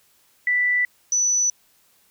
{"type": "tone pair in turn", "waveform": "sine", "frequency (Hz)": [1975.5, 5963], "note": ["B6", "F#8"], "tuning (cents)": [0, 13], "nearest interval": "octave + perfect fifth", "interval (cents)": 1913, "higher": "second", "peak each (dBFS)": -17, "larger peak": "neither", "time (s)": [[0.47, 0.85], [1.12, 1.5]], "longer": "neither", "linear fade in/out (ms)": 2, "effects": ["white hiss -60 dBFS RMS until 2.1 s"]}